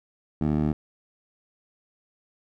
15% pulse tone with band-pass filter, 75.6 Hz, D#2, 49 cents flat, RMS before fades -24 dBFS, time 0.41-0.73 s, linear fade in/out 5 ms, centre 240 Hz, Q 0.88, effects none

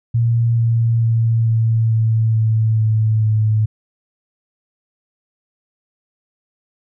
sine tone with pitch steps, 116.6 / 115.39 / 114.2 / 113.02 / 111.85 / 110.69 / 109.55 / 108.42 Hz, A#2 / A#2 / A#2 / A2 / A2 / A2 / A2 / A2, +1 / -17 / -35 / +47 / +29 / +11 / -7 / -25 cents, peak -12 dBFS, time 0.14-3.66 s, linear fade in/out 10 ms, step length 440 ms, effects none

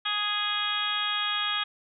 harmonic tone, 415.3 Hz, G#4, in tune, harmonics 2 / 3 / 4 / 5 / 6 / 7 / 8 / 9, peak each -40 / -32 / -34 / -40 / -36 / -39 / -29 / -37 dBFS, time 0.05-1.64 s, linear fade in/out 10 ms, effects none

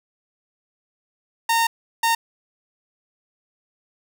sawtooth tone bursts at uneven times, 918 Hz, A#5, 27 cents flat, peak -13 dBFS, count 2, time 1.49-1.67 / 2.03-2.15 s, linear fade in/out 5 ms, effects none

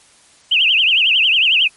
sine tone with vibrato, 2826 Hz, F7, 20 cents sharp, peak -10 dBFS, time 0.51-1.68 s, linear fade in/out 10 ms, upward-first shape triangle, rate 11 Hz, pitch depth 240 cents each way, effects white hiss -49 dBFS RMS until 1.76 s + MP3 48 kbps

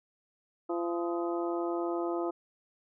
harmonic tone with a mistuned harmonic, 171.3 Hz, F3, 33 cents flat, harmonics 2 / 3 / 4 / 5 / 6 / 7, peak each -31 / -39 / -37 / -43 / -44 / -42 dBFS, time 0.69-2.31 s, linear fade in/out 10 ms, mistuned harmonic 7, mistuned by +76 cents, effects none

